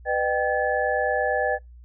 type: tone cluster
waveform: sine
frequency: 498.4 / 607 / 779 / 1720 Hz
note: B4 / D#5 / G5 / A6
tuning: +16 / -43 / -11 / -40 cents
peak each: -26 dBFS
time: 0.05-1.59 s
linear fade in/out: 50 ms
effects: noise-tail reverb RT60 0.2 s tail -25 dB re dry + added 60 Hz sine -43 dBFS peak until 1.84 s